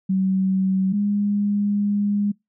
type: tone pair in turn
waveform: sine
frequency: 190 / 204.3 Hz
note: F#3 / G#3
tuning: +46 / -28 cents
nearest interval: minor second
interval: 126 cents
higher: second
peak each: -17 / -18 dBFS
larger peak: first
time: 0.09-0.93 / 0.93-2.32 s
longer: second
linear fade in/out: 10 ms
effects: noise-tail reverb RT60 0.2 s tail -26 dB re dry